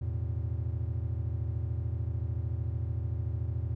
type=chord; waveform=triangle; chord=E suspended fourth; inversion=none; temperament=equal; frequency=82.41 / 110 / 123.47 Hz; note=E2 / A2 / B2; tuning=0 / 0 / 0 cents; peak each=-31 / -32 / -36 dBFS; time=0.01-3.75 s; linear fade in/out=10 ms; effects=none